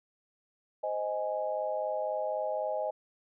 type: chord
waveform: sine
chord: Ab major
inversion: first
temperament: just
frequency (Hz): 519.1 / 623 / 830.6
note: C5 / Eb5 / Ab5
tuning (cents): -14 / +2 / 0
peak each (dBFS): -36 / -32 / -36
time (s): 0.83-2.91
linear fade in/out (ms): 10
effects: none